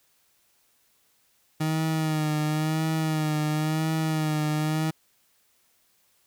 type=tone with vibrato; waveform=30% pulse; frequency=155.56 Hz; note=D#3; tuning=in tune; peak=-21 dBFS; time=1.6-4.91 s; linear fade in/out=10 ms; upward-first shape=sine; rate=0.96 Hz; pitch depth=41 cents each way; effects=white hiss -66 dBFS RMS until 6.26 s